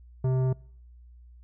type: tone with tanh clipping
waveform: sine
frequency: 129.7 Hz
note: C3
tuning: 15 cents flat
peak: -24 dBFS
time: 0.24-0.53 s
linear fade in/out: 5 ms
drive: 13 dB
effects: noise-tail reverb RT60 0.7 s tail -26 dB re dry + added 60 Hz sine -48 dBFS peak until 1.43 s